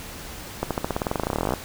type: accelerating click train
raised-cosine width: 1 ms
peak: -9 dBFS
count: 25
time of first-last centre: 0.63-1.537 s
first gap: 77 ms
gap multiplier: 0.93
effects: pink hiss -38 dBFS RMS until 1.64 s